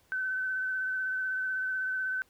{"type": "tone with vibrato", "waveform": "sine", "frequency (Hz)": 1523, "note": "F#6", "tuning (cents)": 50, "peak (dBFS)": -29, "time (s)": [0.12, 2.22], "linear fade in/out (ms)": 0, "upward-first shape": "triangle", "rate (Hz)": 16, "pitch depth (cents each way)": 20, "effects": ["pink hiss -66 dBFS RMS until 2.29 s"]}